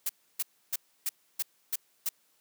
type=noise bursts; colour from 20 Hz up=blue; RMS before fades=-30 dBFS; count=7; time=0.06-2.091 s; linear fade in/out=5 ms; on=33 ms; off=300 ms; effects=white hiss -69 dBFS RMS until 2.4 s + high-pass 150 Hz 12 dB/octave

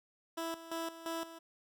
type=tone with tremolo; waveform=15% pulse; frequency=329.8 Hz; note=E4; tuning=1 cent sharp; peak=-30 dBFS; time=0.37-1.39 s; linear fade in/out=10 ms; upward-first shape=square; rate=2.9 Hz; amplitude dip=75%; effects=none

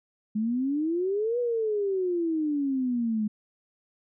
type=exponential two-way sweep; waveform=sine; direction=up then down; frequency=208.8 to 492.2 to 208.8 Hz; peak=-24 dBFS; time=0.35-3.28 s; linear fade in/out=10 ms; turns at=1.39 s; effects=none

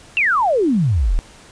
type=exponential sweep; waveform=sine; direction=down; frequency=2794 to 31.89 Hz; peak=-13 dBFS; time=0.17-1.19 s; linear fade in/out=0 ms; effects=pink hiss -44 dBFS RMS until 1.51 s + resampled to 22050 Hz

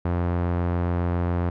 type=tone with low-pass filter; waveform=sawtooth; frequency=87.31 Hz; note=F2; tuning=in tune; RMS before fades=-24 dBFS; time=0.05-1.5 s; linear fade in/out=5 ms; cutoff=1300 Hz; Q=0.85; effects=none

